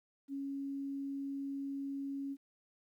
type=tone; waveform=sine; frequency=276.6 Hz; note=C#4; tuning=4 cents flat; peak=-37 dBFS; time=0.28-2.37 s; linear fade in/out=50 ms; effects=12-bit